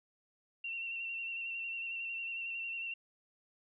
sine tone with vibrato, 2725 Hz, F7, 43 cents flat, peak -37 dBFS, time 0.64-2.94 s, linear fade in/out 5 ms, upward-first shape square, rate 11 Hz, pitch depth 22 cents each way, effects none

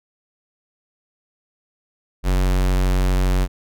square tone, 46.25 Hz, F#1, in tune, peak -16 dBFS, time 2.23-3.48 s, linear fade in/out 50 ms, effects none

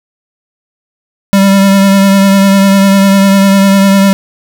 square tone with vibrato, 196 Hz, G3, in tune, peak -4 dBFS, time 1.33-4.13 s, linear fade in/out 0 ms, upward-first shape sine, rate 10 Hz, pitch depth 21 cents each way, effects 7-bit

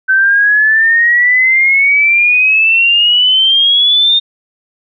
sine exponential sweep, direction up, 1530 to 3663 Hz, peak -6 dBFS, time 0.08-4.2 s, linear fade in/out 20 ms, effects none

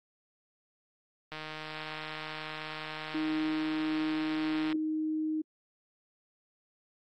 click train, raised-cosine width 0.3 ms, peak -24 dBFS, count 529, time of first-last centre 1.32-4.726 s, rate 155 Hz
sine tone, 311.7 Hz, D#4, 3 cents sharp, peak -29 dBFS, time 3.14-5.42 s, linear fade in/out 10 ms
effects AAC 48 kbps

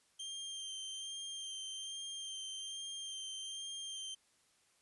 sawtooth tone with vibrato, 3163 Hz, G7, 15 cents sharp, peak -39 dBFS, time 0.19-4.15 s, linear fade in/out 10 ms, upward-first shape sine, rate 1.2 Hz, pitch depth 19 cents each way, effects white hiss -72 dBFS RMS until 4.81 s + resampled to 24000 Hz

